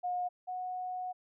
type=tone pair in turn; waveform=sine; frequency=719 / 733.3 Hz; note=F#5 / F#5; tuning=-50 / -16 cents; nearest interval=unison; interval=34 cents; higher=second; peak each=-31 / -35 dBFS; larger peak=first; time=0.03-0.29 / 0.47-1.13 s; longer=second; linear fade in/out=20 ms; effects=none

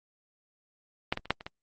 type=clicks; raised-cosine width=0.3 ms; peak=-9 / -16 / -28 / -7 / -26 / -21 dBFS; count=6; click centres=1.125 / 1.174 / 1.256 / 1.306 / 1.409 / 1.465 s; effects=Opus 24 kbps

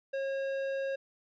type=tone with tanh clipping; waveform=triangle; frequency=543 Hz; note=C#5; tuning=36 cents flat; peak=-33 dBFS; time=0.13-0.96 s; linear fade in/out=10 ms; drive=16 dB; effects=none

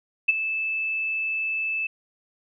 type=tone with ADSR envelope; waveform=sine; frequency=2626 Hz; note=E7; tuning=7 cents flat; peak=-12 dBFS; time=0.28-1.87 s; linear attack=12 ms; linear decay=22 ms; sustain=-12 dB; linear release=6 ms; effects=none

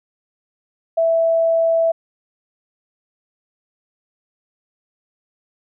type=tone; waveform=sine; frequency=659.3 Hz; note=E5; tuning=in tune; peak=-13 dBFS; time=0.97-1.92 s; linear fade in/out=10 ms; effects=none

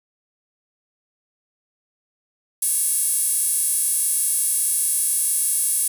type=tone with high-pass filter; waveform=sawtooth; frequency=554.4 Hz; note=C#5; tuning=in tune; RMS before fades=-21 dBFS; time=2.62-5.88 s; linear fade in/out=5 ms; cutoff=10000 Hz; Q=4.2; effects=none

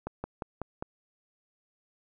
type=slowing click train; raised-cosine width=1 ms; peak=-20 dBFS; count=5; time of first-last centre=0.07-0.825 s; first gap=170 ms; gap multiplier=1.07; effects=none

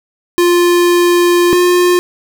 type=tone pair in turn; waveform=square; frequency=350 / 355.7 Hz; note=F4 / F4; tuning=+4 / +32 cents; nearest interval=unison; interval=28 cents; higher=second; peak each=-8 dBFS; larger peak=neither; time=0.38-1.53 / 1.53-1.99 s; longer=first; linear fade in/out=0 ms; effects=none

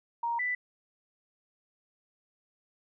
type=tone pair in turn; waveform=sine; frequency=937 / 1985.4 Hz; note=A#5 / B6; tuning=+9 / +9 cents; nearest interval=octave + minor second; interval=1300 cents; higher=second; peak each=-28 dBFS; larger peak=neither; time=0.23-0.39 / 0.39-0.55 s; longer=neither; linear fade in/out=5 ms; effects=none

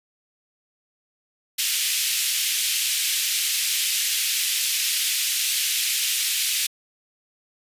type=high-pass noise; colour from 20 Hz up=pink; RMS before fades=-23 dBFS; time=1.58-6.67 s; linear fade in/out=10 ms; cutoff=2500 Hz; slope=24 dB/octave; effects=resampled to 32000 Hz

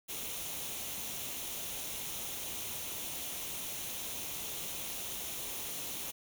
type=noise with comb filter; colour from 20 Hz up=white; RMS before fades=-40 dBFS; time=0.08-6.12 s; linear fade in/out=20 ms; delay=0.31 ms; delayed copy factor=+0.5; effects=none

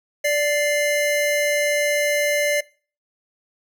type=tone pair together; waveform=square; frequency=586 / 2093 Hz; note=D5 / C7; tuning=-4 / 0 cents; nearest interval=octave + minor seventh; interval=2204 cents; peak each=-20 / -23 dBFS; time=0.24-2.61 s; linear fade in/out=10 ms; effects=noise-tail reverb RT60 0.4 s tail -23 dB re dry

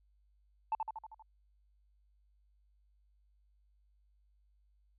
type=tone with echo; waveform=sine; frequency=880 Hz; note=A5; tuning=in tune; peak=-28 dBFS; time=0.72-0.75 s; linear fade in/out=2 ms; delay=79 ms; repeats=6; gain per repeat=-4 dB; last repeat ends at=1.224 s; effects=tanh soft clip ceiling -27 dBFS + added 50 Hz sine -67 dBFS peak until 4.98 s

